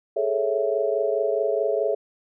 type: chord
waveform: sine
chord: A major seventh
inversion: third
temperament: equal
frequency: 415.3 / 440 / 554.4 / 659.3 Hz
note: G#4 / A4 / C#5 / E5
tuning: 0 / 0 / 0 / 0 cents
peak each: -26 dBFS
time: 0.16-1.95 s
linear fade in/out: 10 ms
effects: none